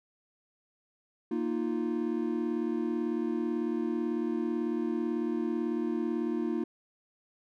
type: chord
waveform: triangle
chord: Bb suspended fourth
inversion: none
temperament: equal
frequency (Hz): 233.1 / 311.1 / 349.2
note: Bb3 / Eb4 / F4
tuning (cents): 0 / 0 / 0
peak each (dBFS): -31 / -31 / -31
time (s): 1.31-6.64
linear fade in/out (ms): 5
effects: none

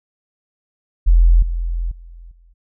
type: tone with level steps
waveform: sine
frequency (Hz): 42.49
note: F1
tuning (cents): -47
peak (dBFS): -7 / -18 / -35 / -46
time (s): 1.06-2.54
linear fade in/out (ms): 20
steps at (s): 1.42 / 1.91 / 2.31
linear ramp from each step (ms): 5
effects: none

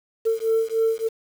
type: beating tone pair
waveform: sine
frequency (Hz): 447.8 / 451.2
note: A4 / A4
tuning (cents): +30 / +44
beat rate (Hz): 3.4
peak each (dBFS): -21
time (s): 0.25-1.09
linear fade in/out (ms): 20
effects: tanh soft clip ceiling -13 dBFS + 7-bit

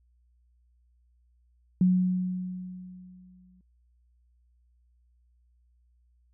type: tone with exponential decay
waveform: sine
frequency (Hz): 182.9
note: F#3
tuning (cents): -20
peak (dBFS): -17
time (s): 1.81-3.61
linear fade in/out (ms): 2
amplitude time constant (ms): 390
effects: added 60 Hz sine -62 dBFS peak until 6.33 s

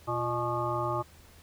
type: harmonic tone with a mistuned harmonic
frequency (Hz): 121.6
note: B2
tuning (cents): -26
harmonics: 1 / 3 / 5 / 7 / 9 / 10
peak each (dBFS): -35 / -35 / -35 / -35 / -35 / -35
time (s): 0.07-1.03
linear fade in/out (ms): 20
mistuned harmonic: 3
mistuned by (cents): -74
effects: added 79 Hz sine -56 dBFS peak until 1.42 s + pink hiss -57 dBFS RMS until 1.42 s

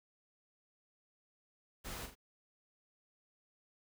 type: noise with echo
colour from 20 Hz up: pink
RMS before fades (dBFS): -45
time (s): 1.84-2.07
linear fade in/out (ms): 20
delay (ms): 42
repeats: 2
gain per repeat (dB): -7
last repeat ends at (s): 2.154
effects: none

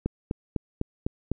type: click train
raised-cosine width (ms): 3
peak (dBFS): -13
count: 6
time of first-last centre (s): 0.06-1.316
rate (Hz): 3.98
effects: none

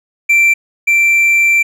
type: tone pair in turn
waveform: triangle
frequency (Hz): 2349 / 2349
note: D7 / D7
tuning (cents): 0 / 0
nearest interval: unison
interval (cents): 0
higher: neither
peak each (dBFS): -5 / -6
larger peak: first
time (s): 0.29-0.54 / 0.87-1.63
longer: second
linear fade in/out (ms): 10
effects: none

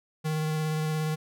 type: tone with vibrato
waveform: square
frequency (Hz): 155.56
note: D#3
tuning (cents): 0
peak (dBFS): -27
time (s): 0.24-1.16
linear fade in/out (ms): 20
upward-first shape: sine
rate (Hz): 17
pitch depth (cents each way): 14
effects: none

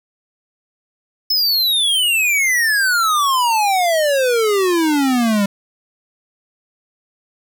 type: exponential sweep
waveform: square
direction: down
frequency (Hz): 5274 to 196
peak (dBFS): -14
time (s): 1.3-5.46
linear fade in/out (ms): 5
effects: none

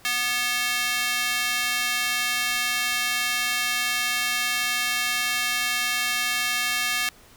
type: tone with high-pass filter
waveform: square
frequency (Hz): 244.6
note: B3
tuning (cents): -16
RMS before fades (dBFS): -25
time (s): 0.05-7.09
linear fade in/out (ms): 0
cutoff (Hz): 2000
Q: 1.3
effects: pink hiss -52 dBFS RMS until 7.36 s

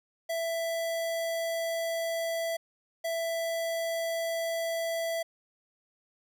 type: tone bursts at uneven times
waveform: square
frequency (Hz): 663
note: E5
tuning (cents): +10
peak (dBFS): -30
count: 2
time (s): 0.29-2.57 / 3.04-5.23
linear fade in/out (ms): 10
effects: none

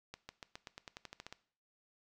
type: accelerating click train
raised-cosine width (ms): 0.2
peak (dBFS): -28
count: 13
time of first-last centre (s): 0.14-1.326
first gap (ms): 150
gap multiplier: 0.92
effects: noise-tail reverb RT60 0.5 s tail -18 dB re dry

